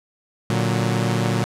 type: chord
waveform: sawtooth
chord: Bb augmented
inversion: none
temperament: equal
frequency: 116.54 / 146.83 / 185 Hz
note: Bb2 / D3 / F#3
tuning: 0 / 0 / 0 cents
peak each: -17 / -22 / -20 dBFS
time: 0.5-1.44 s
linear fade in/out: 0 ms
effects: low-pass 10000 Hz 12 dB/octave